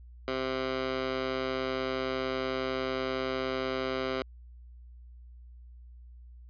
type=tone with high-pass filter; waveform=15% pulse; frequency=130.81 Hz; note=C3; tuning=in tune; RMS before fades=-32 dBFS; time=0.28-4.22 s; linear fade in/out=0 ms; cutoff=380 Hz; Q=0.8; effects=added 60 Hz sine -47 dBFS peak until 6.49 s + resampled to 11025 Hz